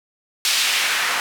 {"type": "noise with band-pass filter sweep", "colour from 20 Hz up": "white", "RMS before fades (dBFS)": -20, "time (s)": [0.45, 1.2], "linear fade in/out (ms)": 0, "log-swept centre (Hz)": [3600, 1400], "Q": 1.1, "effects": []}